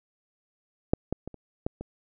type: clicks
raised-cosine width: 2 ms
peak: -7 / -14 / -23 / -30 / -14 / -23 dBFS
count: 6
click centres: 0.935 / 1.126 / 1.276 / 1.343 / 1.665 / 1.81 s
effects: none